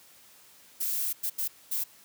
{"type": "noise bursts at uneven times", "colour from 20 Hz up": "violet", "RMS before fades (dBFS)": -30, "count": 4, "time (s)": [[0.8, 1.13], [1.23, 1.3], [1.38, 1.48], [1.71, 1.84]], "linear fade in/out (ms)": 10, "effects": ["white hiss -56 dBFS RMS until 2.04 s", "high-pass 80 Hz 12 dB/octave"]}